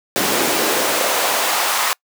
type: noise with high-pass filter sweep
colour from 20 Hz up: pink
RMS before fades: -18 dBFS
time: 0.16-1.93 s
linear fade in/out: 0 ms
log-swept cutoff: 270 to 1000 Hz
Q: 1.5
effects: noise-tail reverb RT60 0.1 s tail -26 dB re dry